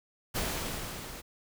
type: noise with level ramp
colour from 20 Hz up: pink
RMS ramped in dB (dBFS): -31 to -44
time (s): 0.34-1.22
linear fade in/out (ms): 20
effects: none